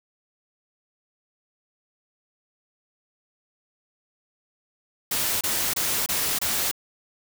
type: noise bursts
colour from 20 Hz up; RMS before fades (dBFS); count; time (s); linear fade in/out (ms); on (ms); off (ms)
white; -25; 5; 5.11-6.714; 5; 300; 26
effects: none

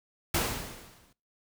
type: noise with exponential decay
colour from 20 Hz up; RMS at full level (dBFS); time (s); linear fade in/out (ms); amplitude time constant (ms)
pink; -25; 0.34-1.13; 5; 170
effects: noise-tail reverb RT60 0.3 s tail -22 dB re dry

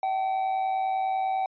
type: tone with amplitude modulation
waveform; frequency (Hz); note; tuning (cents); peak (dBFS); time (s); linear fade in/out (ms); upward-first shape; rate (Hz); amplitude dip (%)
triangle; 764; G5; -45; -20; 0.03-1.46; 2; sine; 110; 50
effects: resampled to 11025 Hz

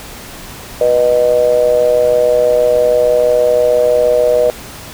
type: ring-modulated tone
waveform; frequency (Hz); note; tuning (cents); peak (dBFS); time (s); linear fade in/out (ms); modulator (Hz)
triangle; 63.1; B1; +38; -3; 0.81-4.5; 0; 552
effects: pink hiss -31 dBFS RMS until 4.93 s

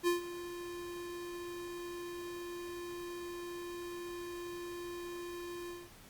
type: tone with ADSR envelope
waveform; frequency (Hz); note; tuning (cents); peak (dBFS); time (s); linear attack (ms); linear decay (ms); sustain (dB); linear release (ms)
square; 349.2; F4; 0; -27; 0.03-5.92; 44; 130; -15; 230
effects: pink hiss -57 dBFS RMS until 6.09 s + Opus 48 kbps

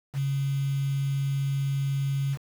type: tone with quantisation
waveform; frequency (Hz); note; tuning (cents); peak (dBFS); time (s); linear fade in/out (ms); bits
sine; 137.9; C#3; -9; -24; 0.13-2.38; 50; 7
effects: none

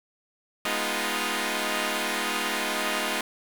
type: chord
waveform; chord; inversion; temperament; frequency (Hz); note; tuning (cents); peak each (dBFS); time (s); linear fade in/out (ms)
5% pulse; F half-diminished seventh; first; equal with one note detuned; 207.7 / 246.9 / 311.1 / 350.2; Ab3 / Cb4 / Eb4 / F4; 0 / 0 / 0 / +5; -20; 0.65-3.21; 2
effects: 7-bit

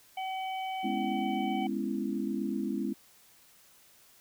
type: harmonic tone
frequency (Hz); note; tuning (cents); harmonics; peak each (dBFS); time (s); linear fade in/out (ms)
759; F#5; +44; 1 / 3 / 4; -33 / -43 / -45; 0.17-1.67; 5
type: chord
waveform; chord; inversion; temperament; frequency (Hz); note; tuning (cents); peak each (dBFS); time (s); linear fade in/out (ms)
sine; C# minor seventh; second; just; 207.9 / 249.5 / 277.2 / 332.6; G#3 / B3 / C#4 / E4; +2 / +18 / 0 / +16; -34 / -36 / -36 / -36; 0.83-2.94; 20
effects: white hiss -60 dBFS RMS until 4.2 s

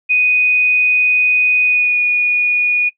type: tone with pitch glide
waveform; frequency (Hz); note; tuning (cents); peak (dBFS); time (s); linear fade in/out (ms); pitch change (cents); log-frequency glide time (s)
sine; 2489 to 2456; D#7 to D#7; 0 to -23; -10; 0.09-2.9; 20; -23; 1.64-2
effects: noise-tail reverb RT60 0.1 s tail -20 dB re dry

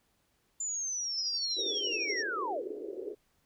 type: linear sweep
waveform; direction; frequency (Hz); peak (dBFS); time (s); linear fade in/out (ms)
sine; down; 7170 to 439.3; -32; 0.6-2.62; 5
type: tone with tremolo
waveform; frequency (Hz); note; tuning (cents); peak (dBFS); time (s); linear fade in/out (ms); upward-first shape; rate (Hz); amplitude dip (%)
sine; 5588; F8; 0; -32; 1.17-2.23; 10; sine; 12; 70
type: band-pass noise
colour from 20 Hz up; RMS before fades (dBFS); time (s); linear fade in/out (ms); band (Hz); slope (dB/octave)
white; -40; 1.56-3.15; 20; 340 to 460; 48
effects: pink hiss -73 dBFS RMS until 3.45 s

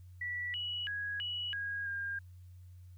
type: tone with pitch steps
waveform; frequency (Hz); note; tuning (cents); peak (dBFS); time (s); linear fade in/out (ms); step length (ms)
sine; 1953 / 2931 / 1657 / 2933 / 1639 / 1609; B6 / F#7 / G#6 / F#7 / G#6 / G6; -20 / -17 / -4 / -16 / -23 / +45; -35; 0.21-2.19; 5; 330
effects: added 90 Hz sine -50 dBFS peak until 2.97 s + white hiss -75 dBFS RMS until 2.97 s

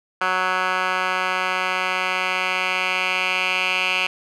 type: tone with band-pass filter sweep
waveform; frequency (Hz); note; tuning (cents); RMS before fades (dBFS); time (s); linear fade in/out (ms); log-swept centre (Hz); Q
10% pulse; 185; F#3; 0; -22; 0.21-4.07; 5; 1600 to 2500; 3.5
effects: none

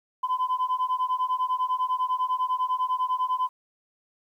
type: beating tone pair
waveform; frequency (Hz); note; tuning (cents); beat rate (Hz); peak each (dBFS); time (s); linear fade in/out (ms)
sine; 1009 / 1019; B5 / C6; +37 / -46; 10; -25; 0.23-3.49; 10
effects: tanh soft clip ceiling -19 dBFS + 10-bit

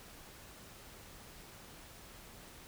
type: silence
effects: pink hiss -54 dBFS RMS until 2.67 s

